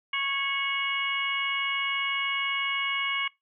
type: harmonic tone with a mistuned harmonic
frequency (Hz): 552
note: C#5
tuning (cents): -7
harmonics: 2 / 3 / 4 / 5 / 6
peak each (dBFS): -33 / -38 / -28 / -31 / -44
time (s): 0.13-3.28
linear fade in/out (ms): 5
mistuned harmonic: 5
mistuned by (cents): +70
effects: noise-tail reverb RT60 0.2 s tail -23 dB re dry